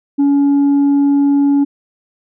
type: tone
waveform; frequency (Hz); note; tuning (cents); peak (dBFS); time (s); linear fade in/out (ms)
sine; 282.4; C#4; +32; -6; 0.18-1.65; 20
effects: tanh soft clip ceiling -8 dBFS